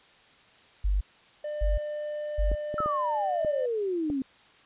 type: tone bursts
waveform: sine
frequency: 49 Hz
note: G1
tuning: in tune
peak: -22 dBFS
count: 3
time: 0.84-2.55 s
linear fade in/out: 10 ms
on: 170 ms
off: 600 ms
type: tone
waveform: triangle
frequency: 598 Hz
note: D5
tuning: 31 cents sharp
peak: -29 dBFS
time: 1.44-3.66 s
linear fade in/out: 5 ms
type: clicks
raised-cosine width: 2 ms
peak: -22 dBFS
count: 6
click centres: 2.516 / 2.742 / 2.804 / 2.86 / 3.448 / 4.101 s
type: exponential sweep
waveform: sine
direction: down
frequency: 1343 to 258.6 Hz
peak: -26 dBFS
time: 2.78-4.22 s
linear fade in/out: 2 ms
effects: white hiss -57 dBFS RMS until 4.65 s + resampled to 8000 Hz